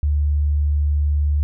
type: tone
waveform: sine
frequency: 73.42 Hz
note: D2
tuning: in tune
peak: -15 dBFS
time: 0.03-1.43 s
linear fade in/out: 0 ms
effects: none